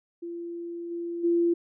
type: tone with level steps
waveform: sine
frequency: 341.9 Hz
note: F4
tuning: 37 cents flat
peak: -33 / -30 / -20 dBFS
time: 0.22-1.54 s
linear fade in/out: 10 ms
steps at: 0.9 / 1.23 s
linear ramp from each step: 20 ms
effects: none